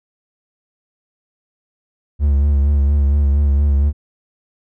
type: tone with vibrato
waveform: triangle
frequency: 71.2 Hz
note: C#2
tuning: 47 cents sharp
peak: -9 dBFS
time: 2.19-3.93 s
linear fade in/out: 50 ms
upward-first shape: sine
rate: 4.3 Hz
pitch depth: 44 cents each way
effects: none